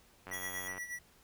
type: click train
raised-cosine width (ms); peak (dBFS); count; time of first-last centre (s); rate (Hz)
0.5; -30; 48; 0.27-0.78; 92.2
type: tone with tremolo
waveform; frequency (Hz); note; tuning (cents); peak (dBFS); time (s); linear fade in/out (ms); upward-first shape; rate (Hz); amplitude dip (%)
square; 1947; B6; -25; -38; 0.31-0.99; 5; sine; 8.4; 70
type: tone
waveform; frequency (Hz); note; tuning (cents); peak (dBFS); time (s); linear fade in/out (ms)
5% pulse; 3329; G#7; +3; -35; 0.33-0.68; 5
effects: pink hiss -64 dBFS RMS until 1.23 s